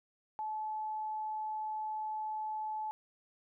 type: tone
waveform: sine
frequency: 863 Hz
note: A5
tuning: 34 cents flat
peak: -35 dBFS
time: 0.39-2.91 s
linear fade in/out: 0 ms
effects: none